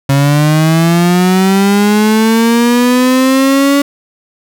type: linear sweep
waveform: 35% pulse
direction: up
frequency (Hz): 136.6 to 284.1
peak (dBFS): -5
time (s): 0.09-3.82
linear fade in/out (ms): 5
effects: none